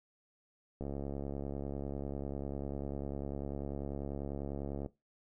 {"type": "click train", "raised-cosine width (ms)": 2, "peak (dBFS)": -26, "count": 285, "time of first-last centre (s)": [0.81, 4.861], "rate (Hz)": 70.1, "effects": ["noise-tail reverb RT60 0.2 s tail -17 dB re dry"]}